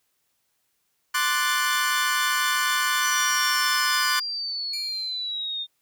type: chord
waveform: sawtooth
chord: D dominant seventh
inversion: third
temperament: equal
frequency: 1046.5 / 1174.7 / 1480 / 1760 Hz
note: C6 / D6 / F#6 / A6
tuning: 0 / 0 / 0 / 0 cents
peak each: -24 / -24 / -22 / -24 dBFS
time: 1.14-4.2 s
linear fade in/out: 10 ms
type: exponential sweep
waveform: sine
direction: down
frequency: 6020 to 3635 Hz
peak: -27 dBFS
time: 3-5.67 s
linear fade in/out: 50 ms
type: tone with exponential decay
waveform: 15% pulse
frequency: 2349 Hz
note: D7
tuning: in tune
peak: -27 dBFS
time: 4.73-5.47 s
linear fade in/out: 5 ms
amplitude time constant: 160 ms
effects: white hiss -72 dBFS RMS until 5.81 s